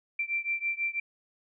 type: beating tone pair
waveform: sine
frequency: 2349 / 2355.1 Hz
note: D7 / D7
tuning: 0 / +4 cents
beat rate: 6.1 Hz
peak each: -31 / -32 dBFS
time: 0.19-1 s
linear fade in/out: 5 ms
effects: none